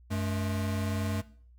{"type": "tone pair together", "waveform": "square", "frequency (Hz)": [95, 214.4], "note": ["F#2", "A3"], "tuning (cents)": [46, -45], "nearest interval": "octave + major second", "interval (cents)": 1409, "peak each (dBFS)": [-31, -34], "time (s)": [0.1, 1.22], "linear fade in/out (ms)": 20, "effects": ["noise-tail reverb RT60 0.5 s tail -19 dB re dry", "added 60 Hz sine -53 dBFS peak until 1.58 s"]}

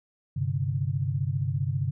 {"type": "chord", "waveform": "sine", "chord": "G suspended fourth", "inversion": "none", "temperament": "equal with one note detuned", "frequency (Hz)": [98, 130.81, 145.82], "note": ["G2", "C3", "D3"], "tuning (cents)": [0, 0, -12], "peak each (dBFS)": [-30, -28, -30], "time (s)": [0.36, 1.91], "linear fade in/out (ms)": 10, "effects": []}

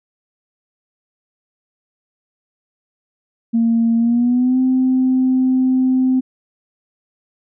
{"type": "tone with pitch glide", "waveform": "sine", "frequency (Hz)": [230, 258.2], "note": ["A#3", "C4"], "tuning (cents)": [-23, -23], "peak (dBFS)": -11, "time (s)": [3.53, 6.21], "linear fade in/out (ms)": 20, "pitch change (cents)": 200, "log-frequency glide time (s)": [3.97, 4.59], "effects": ["tanh soft clip ceiling -7 dBFS"]}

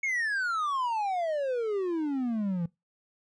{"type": "exponential sweep", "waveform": "triangle", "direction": "down", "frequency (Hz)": [2217, 164.81], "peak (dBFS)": -25, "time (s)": [0.03, 2.66], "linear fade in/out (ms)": 5, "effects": ["noise-tail reverb RT60 0.2 s tail -22 dB re dry", "resampled to 22050 Hz"]}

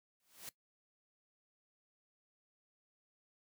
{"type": "noise with exponential growth", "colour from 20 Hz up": "white", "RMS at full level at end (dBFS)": -44, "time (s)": [0.2, 0.49], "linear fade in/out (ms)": 1, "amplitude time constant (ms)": 62, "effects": ["noise-tail reverb RT60 0.1 s tail -19 dB re dry", "high-pass 100 Hz 12 dB/octave"]}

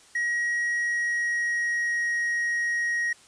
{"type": "tone with pitch glide", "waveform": "triangle", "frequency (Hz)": [1900, 1886.9], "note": ["A#6", "A#6"], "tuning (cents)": [33, 21], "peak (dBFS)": -22, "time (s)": [0.15, 3.13], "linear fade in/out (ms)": 5, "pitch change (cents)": -12, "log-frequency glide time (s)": [0.74, 2.14], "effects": ["white hiss -54 dBFS RMS until 3.27 s", "resampled to 22050 Hz"]}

